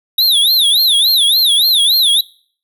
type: tone with vibrato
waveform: square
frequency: 3729 Hz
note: A#7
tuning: in tune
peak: -9 dBFS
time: 0.18-2.21 s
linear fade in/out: 5 ms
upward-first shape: sine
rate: 3.5 Hz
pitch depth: 220 cents each way
effects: noise-tail reverb RT60 0.5 s tail -23 dB re dry